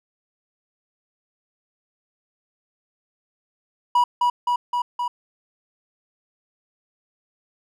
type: tone with echo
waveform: triangle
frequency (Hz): 972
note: B5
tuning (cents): -28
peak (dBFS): -12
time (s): 3.95-4.04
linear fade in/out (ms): 5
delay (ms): 260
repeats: 4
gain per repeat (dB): -2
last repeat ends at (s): 5.08
effects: none